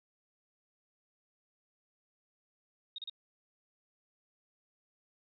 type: tone bursts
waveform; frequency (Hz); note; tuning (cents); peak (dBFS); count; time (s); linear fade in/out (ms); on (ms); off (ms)
sine; 3729; A#7; 0; -39; 3; 2.96-3.097; 2; 23; 34
effects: none